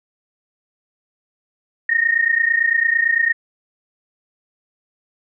sine tone pair together, 1835.8 / 1864.7 Hz, A#6 / A#6, -27 / 0 cents, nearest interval unison, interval 27 cents, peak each -17 dBFS, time 1.89-3.33 s, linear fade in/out 5 ms, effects none

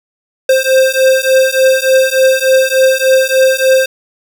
square beating tone pair, 523.3 / 526.7 Hz, C5 / C5, 0 / +11 cents, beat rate 3.4 Hz, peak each -11 dBFS, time 0.49-3.86 s, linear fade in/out 5 ms, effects none

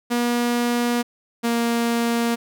sawtooth tone pair in turn, 240 / 234 Hz, B3 / A#3, -49 / +7 cents, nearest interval unison, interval 44 cents, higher first, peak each -15 dBFS, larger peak neither, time 0.1-1.03 / 1.43-2.36 s, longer neither, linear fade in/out 20 ms, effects none

